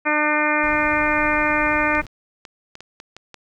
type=harmonic tone; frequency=301 Hz; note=D4; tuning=43 cents sharp; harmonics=1 / 2 / 3 / 4 / 5 / 6 / 7 / 8; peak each=-25 / -25 / -25 / -25 / -25 / -25 / -25 / -25 dBFS; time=0.05-2.02 s; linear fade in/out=20 ms
type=noise; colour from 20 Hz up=brown; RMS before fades=-35 dBFS; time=0.63-2.06 s; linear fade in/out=2 ms
type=clicks; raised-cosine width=0.2 ms; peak=-21 dBFS; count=8; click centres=1.951 / 2.067 / 2.452 / 2.754 / 2.806 / 3.001 / 3.166 / 3.343 s
effects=none